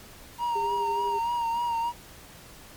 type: tone with vibrato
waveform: triangle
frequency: 937 Hz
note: A#5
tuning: 9 cents sharp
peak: -23 dBFS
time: 0.38-1.93 s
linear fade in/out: 50 ms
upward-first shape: sine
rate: 3.4 Hz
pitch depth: 38 cents each way
type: tone with tremolo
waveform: sine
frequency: 404.6 Hz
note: G#4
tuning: 45 cents flat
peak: -30 dBFS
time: 0.55-1.19 s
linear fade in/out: 10 ms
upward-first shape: sine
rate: 12 Hz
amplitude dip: 40%
effects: pink hiss -48 dBFS RMS until 2.76 s + MP3 96 kbps